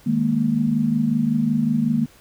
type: chord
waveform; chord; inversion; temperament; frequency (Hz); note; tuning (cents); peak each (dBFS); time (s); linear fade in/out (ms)
sine; D# suspended fourth; none; equal; 155.56 / 207.7 / 233.1; D#3 / G#3 / A#3; 0 / 0 / 0; -24 / -23 / -19; 0.06-2.06; 10
effects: pink hiss -51 dBFS RMS until 2.2 s